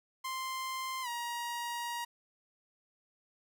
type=tone with pitch glide; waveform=sawtooth; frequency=1046.5 to 948.6 Hz; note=C6 to A#5; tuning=0 to +30 cents; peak=-32 dBFS; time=0.24-2.05 s; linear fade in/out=10 ms; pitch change=-170 cents; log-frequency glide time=1.02-1.08 s; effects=none